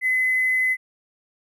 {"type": "tone with hard clipping", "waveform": "triangle", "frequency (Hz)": 2028, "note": "B6", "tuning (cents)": 45, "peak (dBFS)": -18, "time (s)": [0.01, 0.77], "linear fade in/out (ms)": 50, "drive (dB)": 3, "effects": []}